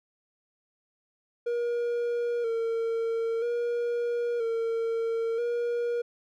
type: tone with vibrato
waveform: triangle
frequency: 466.2 Hz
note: A#4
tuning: in tune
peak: -24 dBFS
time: 1.46-6.02 s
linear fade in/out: 10 ms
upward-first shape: square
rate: 0.51 Hz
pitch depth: 36 cents each way
effects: none